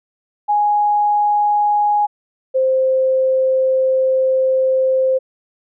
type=tone pair in turn; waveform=sine; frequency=830.6 / 523.2 Hz; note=G#5 / C5; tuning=0 / 0 cents; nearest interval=minor sixth; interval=800 cents; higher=first; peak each=-12 dBFS; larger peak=neither; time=0.48-2.07 / 2.54-5.19 s; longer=second; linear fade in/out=20 ms; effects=none